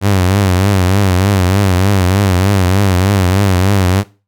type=tone with vibrato; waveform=sawtooth; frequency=95.5 Hz; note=G2; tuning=45 cents flat; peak=-5 dBFS; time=0.01-4.04 s; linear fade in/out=50 ms; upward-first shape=triangle; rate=3.3 Hz; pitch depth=130 cents each way; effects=noise-tail reverb RT60 0.3 s tail -18 dB re dry